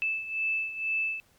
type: beating tone pair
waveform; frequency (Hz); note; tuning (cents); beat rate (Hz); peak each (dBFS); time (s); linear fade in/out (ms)
sine; 2629 / 2631.1; E7 / E7; -5 / -4; 2.1; -29 / -34; 0.02-1.2; 0
effects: pink hiss -64 dBFS RMS until 1.38 s